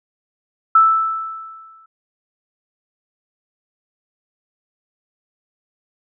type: tone with exponential decay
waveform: sine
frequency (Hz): 1318.5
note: E6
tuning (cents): 0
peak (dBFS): -6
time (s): 0.75-1.86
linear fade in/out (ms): 5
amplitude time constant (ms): 240
effects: none